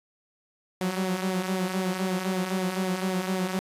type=tone with flanger; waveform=sawtooth; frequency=186.2 Hz; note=F#3; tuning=11 cents sharp; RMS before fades=-28 dBFS; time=0.81-3.59 s; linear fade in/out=0 ms; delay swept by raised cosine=0.68 to 5.68 ms; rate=3.9 Hz; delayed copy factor=-0.55; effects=resampled to 32000 Hz